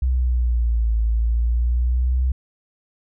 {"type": "exponential two-way sweep", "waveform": "sine", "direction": "down then up", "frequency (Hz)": [64.4, 55, 64.4], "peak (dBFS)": -16, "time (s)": [0.02, 2.32], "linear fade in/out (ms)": 5, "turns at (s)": 0.98, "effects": []}